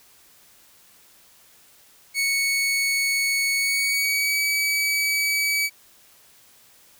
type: tone with pitch glide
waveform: sawtooth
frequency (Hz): 2217 to 2282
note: C#7 to C#7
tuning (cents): 0 to +50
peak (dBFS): -17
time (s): 2.14-5.7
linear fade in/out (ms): 50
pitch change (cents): +50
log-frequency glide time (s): 3.56-4.41
effects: white hiss -54 dBFS RMS until 6.99 s